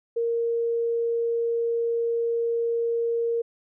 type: tone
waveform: sine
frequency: 465.3 Hz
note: A#4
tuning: 3 cents flat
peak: -22 dBFS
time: 0.16-3.42 s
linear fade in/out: 10 ms
effects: none